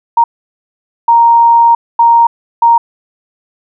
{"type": "tone bursts at uneven times", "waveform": "sine", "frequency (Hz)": 932.3, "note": "A#5", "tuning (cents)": 0, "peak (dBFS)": -3, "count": 4, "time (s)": [[0.17, 0.24], [1.08, 1.75], [1.99, 2.27], [2.62, 2.78]], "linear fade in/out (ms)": 5, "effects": []}